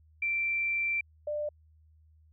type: tone pair in turn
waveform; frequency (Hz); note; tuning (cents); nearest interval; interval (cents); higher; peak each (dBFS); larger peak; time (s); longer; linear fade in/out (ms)
sine; 2349 / 595.6; D7 / D5; 0 / +24; 2 octaves; 2376; first; -27 / -30; first; 0.22-1.01 / 1.27-1.49; first; 5
effects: added 78 Hz sine -58 dBFS peak until 2.32 s